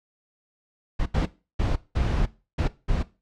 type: noise bursts at uneven times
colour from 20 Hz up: brown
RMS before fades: -23 dBFS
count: 6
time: 0.99-1.06 / 1.14-1.26 / 1.59-1.76 / 1.95-2.26 / 2.58-2.68 / 2.88-3.03 s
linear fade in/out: 10 ms
effects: noise-tail reverb RT60 0.3 s tail -18 dB re dry + low-pass 5000 Hz 12 dB/octave